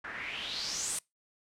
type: noise with low-pass filter sweep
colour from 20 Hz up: white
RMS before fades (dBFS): -37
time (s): 0.04-0.99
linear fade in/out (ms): 5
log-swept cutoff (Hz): 1500 to 9400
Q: 5
effects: noise-tail reverb RT60 0.2 s tail -25 dB re dry